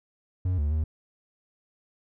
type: tone with pitch steps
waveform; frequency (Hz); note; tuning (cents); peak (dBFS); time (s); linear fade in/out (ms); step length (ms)
triangle; 91.5 / 73.5 / 77.9; F#2 / D2 / D#2; -19 / +2 / +3; -21; 0.45-0.84; 5; 130
effects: none